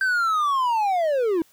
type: linear sweep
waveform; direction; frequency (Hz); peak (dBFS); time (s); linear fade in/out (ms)
triangle; down; 1568 to 311.1; -17; 0.01-1.42; 2
effects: white hiss -58 dBFS RMS until 1.52 s